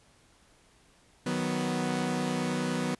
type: chord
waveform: sawtooth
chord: B major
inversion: first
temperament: equal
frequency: 155.56 / 185 / 246.9 Hz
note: D#3 / F#3 / B3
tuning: 0 / 0 / 0 cents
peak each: -31 / -29 / -27 dBFS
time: 1.26-2.95 s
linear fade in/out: 5 ms
effects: pink hiss -62 dBFS RMS until 2.99 s + resampled to 24000 Hz